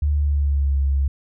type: tone with pitch glide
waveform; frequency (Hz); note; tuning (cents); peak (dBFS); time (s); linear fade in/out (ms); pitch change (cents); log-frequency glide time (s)
sine; 73.42 to 68.9; D2 to C#2; 0 to -10; -16; 0.02-1.08; 5; -110; 0.13-0.78
effects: none